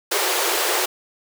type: high-pass noise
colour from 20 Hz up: pink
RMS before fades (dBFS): -21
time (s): 0.11-0.86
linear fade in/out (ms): 10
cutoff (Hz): 340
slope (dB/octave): 96
effects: none